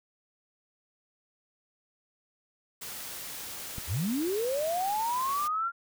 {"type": "noise", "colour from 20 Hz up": "white", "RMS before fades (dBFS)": -40, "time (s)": [2.81, 5.48], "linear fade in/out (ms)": 10}
{"type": "click", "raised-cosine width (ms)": 5, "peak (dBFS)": -26, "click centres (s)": 3.783}
{"type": "linear sweep", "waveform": "sine", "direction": "up", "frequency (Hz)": [61.74, 1400], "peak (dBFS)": -27, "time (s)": [3.87, 5.72], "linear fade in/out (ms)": 50}
{"effects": []}